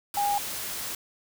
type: tone in noise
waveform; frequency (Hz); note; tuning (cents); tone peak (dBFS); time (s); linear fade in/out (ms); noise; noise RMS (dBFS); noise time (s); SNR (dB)
sine; 814; G#5; -35; -23; 0.17-0.38; 2; white; -34; 0.14-0.95; +8
effects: none